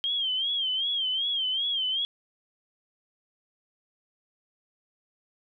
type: tone with vibrato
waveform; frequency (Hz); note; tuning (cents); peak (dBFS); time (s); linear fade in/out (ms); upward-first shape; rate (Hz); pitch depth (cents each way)
sine; 3185; G7; +27; -25; 0.04-2.05; 0; sine; 2.6; 99
effects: none